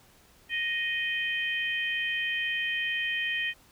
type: harmonic tone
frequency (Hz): 622.3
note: D#5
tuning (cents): 0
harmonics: 3 / 4 / 5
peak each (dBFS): -30 / -32 / -34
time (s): 0.49-3.54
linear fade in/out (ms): 50
effects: pink hiss -59 dBFS RMS until 3.71 s